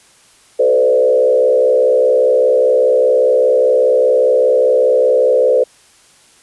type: tone with frequency modulation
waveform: sine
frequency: 509 Hz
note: C5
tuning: 48 cents flat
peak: -8 dBFS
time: 0.59-5.64 s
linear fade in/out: 10 ms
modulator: 65 Hz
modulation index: 1.1
effects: white hiss -48 dBFS RMS until 6.42 s + resampled to 24000 Hz